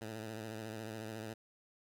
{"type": "tone with vibrato", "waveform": "10% pulse", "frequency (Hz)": 110, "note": "A2", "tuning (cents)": 0, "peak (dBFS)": -34, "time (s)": [0.01, 1.34], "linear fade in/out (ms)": 10, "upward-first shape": "sine", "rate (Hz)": 14, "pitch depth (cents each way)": 54, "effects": []}